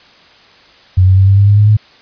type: tone with pitch steps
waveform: sine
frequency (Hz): 92.5 / 94.39 / 96.32 / 98.28 / 100.29 / 102.34 / 104.43 / 106.56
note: F#2 / F#2 / G2 / G2 / G2 / G#2 / G#2 / G#2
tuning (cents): 0 / +35 / -30 / +5 / +40 / -25 / +10 / +45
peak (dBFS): -4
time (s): 0.97-1.77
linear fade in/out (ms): 10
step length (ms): 100
effects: white hiss -43 dBFS RMS until 2.01 s + resampled to 11025 Hz